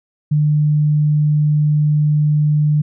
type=tone; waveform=sine; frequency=150 Hz; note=D3; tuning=37 cents sharp; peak=-11 dBFS; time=0.31-2.82 s; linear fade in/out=10 ms; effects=none